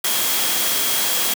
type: tone in noise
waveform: sine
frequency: 3277 Hz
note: G#7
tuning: 24 cents flat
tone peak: -28 dBFS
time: 0.04-1.34 s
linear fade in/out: 5 ms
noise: white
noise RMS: -20 dBFS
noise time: 0.04-1.34 s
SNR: -11 dB
effects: high-pass 200 Hz 12 dB/octave